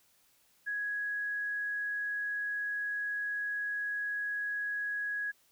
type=tone; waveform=sine; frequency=1666 Hz; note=G#6; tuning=5 cents sharp; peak=-32 dBFS; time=0.66-5.32 s; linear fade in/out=20 ms; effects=white hiss -68 dBFS RMS until 5.51 s